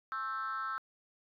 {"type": "tone with frequency modulation", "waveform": "sine", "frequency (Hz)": 1321, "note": "E6", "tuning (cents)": 3, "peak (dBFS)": -33, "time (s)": [0.12, 0.78], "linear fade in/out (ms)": 0, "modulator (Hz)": 240, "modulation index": 0.87, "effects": ["tanh soft clip ceiling -31 dBFS"]}